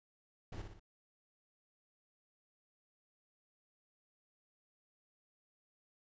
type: noise with echo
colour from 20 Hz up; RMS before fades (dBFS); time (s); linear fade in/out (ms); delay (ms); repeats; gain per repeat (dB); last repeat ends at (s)
brown; -44; 0.52-0.62; 5; 59; 3; -5; 0.797
effects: resampled to 16000 Hz